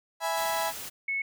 35% pulse chord, E major, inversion none, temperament equal, 659.3 / 830.6 / 987.8 Hz, E5 / G#5 / B5, 0 / 0 / 0 cents, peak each -30 dBFS, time 0.2-0.73 s, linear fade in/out 50 ms
white noise, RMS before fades -39 dBFS, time 0.36-0.9 s, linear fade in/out 20 ms
sine tone, 2200 Hz, C#7, 14 cents flat, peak -27 dBFS, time 1.08-1.22 s, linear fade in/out 5 ms
effects none

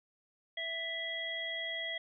harmonic tone, 659.3 Hz, E5, in tune, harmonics 1 / 3 / 5, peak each -44 / -38 / -39 dBFS, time 0.57-1.98 s, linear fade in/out 5 ms, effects none

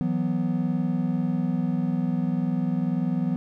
triangle chord, E suspended second, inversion none, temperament equal, 164.81 / 185 / 246.9 Hz, E3 / F#3 / B3, 0 / 0 / 0 cents, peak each -25 dBFS, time 0.01-3.36 s, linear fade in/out 0 ms, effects none

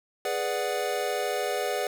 square chord, G# half-diminished seventh, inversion none, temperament equal, 415.3 / 493.9 / 587.3 / 740 Hz, G#4 / B4 / D5 / F#5, 0 / 0 / 0 / 0 cents, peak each -33 dBFS, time 0.25-1.87 s, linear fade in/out 2 ms, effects none

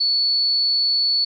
sine tone, 4435 Hz, C#8, in tune, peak -16 dBFS, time 0-1.25 s, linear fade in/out 10 ms, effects none

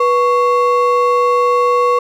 triangle ring-modulated tone, 799 Hz, G5, 33 cents sharp, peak -5 dBFS, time 0-1.99 s, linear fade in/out 5 ms, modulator 310 Hz, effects none

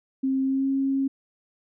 sine tone with pitch glide, 266.2 to 271 Hz, C4 to C#4, +30 to -39 cents, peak -21 dBFS, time 0.23-1.08 s, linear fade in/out 10 ms, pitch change +31 cents, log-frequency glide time 0.42-0.71 s, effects none

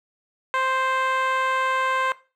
10% pulse tone with band-pass filter, 523.3 Hz, C5, in tune, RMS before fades -23 dBFS, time 0.54-2.12 s, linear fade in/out 0 ms, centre 1100 Hz, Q 1.4, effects noise-tail reverb RT60 0.3 s tail -17 dB re dry

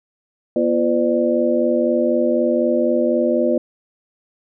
sine tone cluster, 242.6 / 344.1 / 511 / 595 Hz, B3 / F4 / C5 / D5, -31 / -26 / -41 / +22 cents, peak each -20 dBFS, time 0.56-3.58 s, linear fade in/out 2 ms, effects none

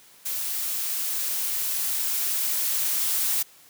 blue noise with level ramp, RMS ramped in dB -29 to -24 dBFS, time 0.25-3.43 s, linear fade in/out 10 ms, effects white hiss -53 dBFS RMS until 3.69 s + high-pass 100 Hz 12 dB/octave

